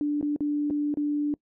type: tone with dropouts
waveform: sine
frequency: 293.7 Hz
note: D4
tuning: in tune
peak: -23 dBFS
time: 0.01-1.34 s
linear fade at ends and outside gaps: 1 ms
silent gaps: 0.212-0.227 / 0.362-0.406 / 0.701-0.707 / 0.941-0.972 s
effects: noise-tail reverb RT60 0.1 s tail -24 dB re dry